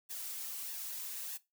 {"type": "noise with flanger", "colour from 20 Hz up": "blue", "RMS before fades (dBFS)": -42, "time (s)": [0.09, 1.38], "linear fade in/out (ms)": 20, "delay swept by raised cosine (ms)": [1.1, 4], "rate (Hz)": 1.6, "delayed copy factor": 0.65, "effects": ["noise-tail reverb RT60 0.2 s tail -17 dB re dry"]}